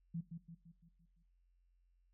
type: tone with echo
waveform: sine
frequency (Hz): 167.5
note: E3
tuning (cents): +28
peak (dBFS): -38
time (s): 0.14-0.21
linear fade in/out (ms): 10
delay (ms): 170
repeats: 6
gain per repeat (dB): -6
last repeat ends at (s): 1.23
effects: noise-tail reverb RT60 0.5 s tail -18 dB re dry + added 44 Hz sine -70 dBFS peak until 2.13 s